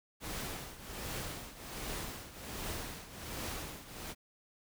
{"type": "noise with tremolo", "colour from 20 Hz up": "pink", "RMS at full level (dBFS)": -39, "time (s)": [0.2, 4.15], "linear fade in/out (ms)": 50, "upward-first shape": "triangle", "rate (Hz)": 1.3, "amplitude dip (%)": 80, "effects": []}